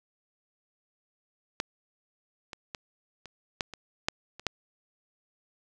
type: clicks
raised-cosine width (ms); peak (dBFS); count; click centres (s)
0.2; -11 / -22 / -19 / -27 / -11 / -24 / -8 / -26 / -10; 9; 1.601 / 2.532 / 2.748 / 3.257 / 3.608 / 3.737 / 4.085 / 4.396 / 4.467
effects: none